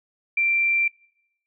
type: tone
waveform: sine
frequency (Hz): 2357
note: D7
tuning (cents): +6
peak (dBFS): -18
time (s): 0.37-0.88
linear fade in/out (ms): 5
effects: noise-tail reverb RT60 0.9 s tail -26 dB re dry